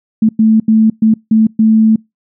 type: tone bursts at uneven times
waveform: sine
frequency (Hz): 220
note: A3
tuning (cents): 0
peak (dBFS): -5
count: 6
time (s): 0.22-0.29 / 0.39-0.6 / 0.68-0.9 / 1.02-1.14 / 1.31-1.47 / 1.59-1.96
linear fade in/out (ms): 5
effects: noise-tail reverb RT60 0.2 s tail -26 dB re dry